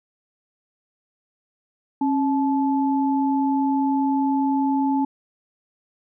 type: tone pair together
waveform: sine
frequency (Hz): 272.3 / 865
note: C#4 / A5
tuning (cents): -31 / -30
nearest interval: octave + minor sixth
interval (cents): 2001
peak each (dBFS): -19 / -24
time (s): 2.01-5.05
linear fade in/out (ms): 5
effects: none